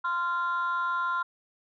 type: tone pair together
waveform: sine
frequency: 1039.1 / 1387 Hz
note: C6 / F6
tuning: -12 / -12 cents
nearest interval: perfect fourth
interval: 500 cents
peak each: -27 dBFS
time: 0.04-1.23 s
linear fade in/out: 10 ms
effects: tanh soft clip ceiling -22 dBFS